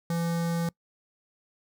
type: tone with notch filter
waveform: square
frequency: 168.7 Hz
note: E3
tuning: 40 cents sharp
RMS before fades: -28 dBFS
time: 0.1-0.69 s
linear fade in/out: 2 ms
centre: 2700 Hz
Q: 1.8
effects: noise-tail reverb RT60 0.1 s tail -24 dB re dry